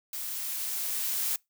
blue noise with level ramp, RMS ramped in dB -36 to -29 dBFS, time 0.13-1.36 s, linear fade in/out 2 ms, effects noise-tail reverb RT60 0.2 s tail -25 dB re dry

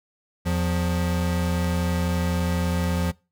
square tone pair together, 84.1 / 176.15 Hz, E2 / F3, +35 / +15 cents, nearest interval octave + minor second, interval 1280 cents, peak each -25 dBFS, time 0.45-3.12 s, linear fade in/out 20 ms, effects noise-tail reverb RT60 0.3 s tail -24 dB re dry

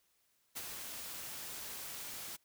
white noise with ADSR envelope, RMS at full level -41 dBFS, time 0.55-2.37 s, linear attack 20 ms, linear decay 45 ms, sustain -4 dB, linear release 20 ms, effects white hiss -75 dBFS RMS until 2.44 s

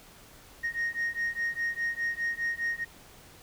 sine beating tone pair, 1861 / 1865.9 Hz, A#6 / A#6, -3 / +1 cents, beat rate 4.9 Hz, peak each -30 / -30 dBFS, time 0.63-2.85 s, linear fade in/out 20 ms, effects tanh soft clip ceiling -25 dBFS + pink hiss -53 dBFS RMS until 3.42 s

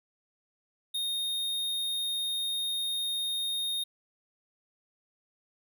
square tone, 3699 Hz, A#7, 14 cents flat, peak -30 dBFS, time 0.94-3.84 s, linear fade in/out 10 ms, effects none

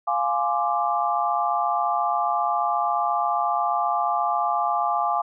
sine chord, D half-diminished seventh, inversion first, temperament equal with one note detuned, 698.5 / 833 / 1046.5 / 1174.7 Hz, F5 / Ab5 / C6 / D6, 0 / +5 / 0 / 0 cents, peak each -25 / -25 / -30 / -25 dBFS, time 0.07-5.22 s, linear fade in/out 10 ms, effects none

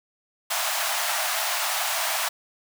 pink high-pass noise, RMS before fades -26 dBFS, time 0.5-2.29 s, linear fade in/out 10 ms, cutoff 620 Hz, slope 96 dB/octave, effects none

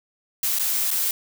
blue noise with dropouts, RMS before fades -23 dBFS, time 0.43-1.11 s, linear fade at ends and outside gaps 2 ms, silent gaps 0.588-0.595 / 0.906-0.912 s, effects none

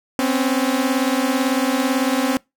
sawtooth beating tone pair, 254.8 / 272.8 Hz, C4 / C#4, -46 / -28 cents, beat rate 18 Hz, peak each -16 dBFS, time 0.19-2.37 s, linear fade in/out 0 ms, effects noise-tail reverb RT60 0.2 s tail -24 dB re dry

